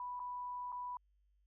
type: tone with dropouts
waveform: sine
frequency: 987 Hz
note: B5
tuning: 1 cent flat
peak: -40 dBFS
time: 0-0.97 s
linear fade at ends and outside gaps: 2 ms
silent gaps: 0.195-0.2 / 0.72-0.725 s
effects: added 50 Hz sine -70 dBFS peak until 1.46 s